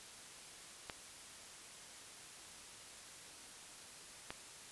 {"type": "clicks", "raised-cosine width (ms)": 0.3, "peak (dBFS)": -26, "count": 2, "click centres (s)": [0.898, 4.305], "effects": ["white hiss -54 dBFS RMS until 4.71 s", "resampled to 24000 Hz"]}